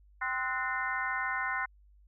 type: harmonic tone with a mistuned harmonic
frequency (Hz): 259.5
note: C4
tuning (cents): -14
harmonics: 3 / 4 / 5 / 6 / 7 / 8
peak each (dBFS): -40 / -36 / -42 / -35 / -36 / -39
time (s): 0.21-1.66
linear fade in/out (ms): 10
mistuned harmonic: 6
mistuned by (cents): -98
effects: added 50 Hz sine -57 dBFS peak until 2.07 s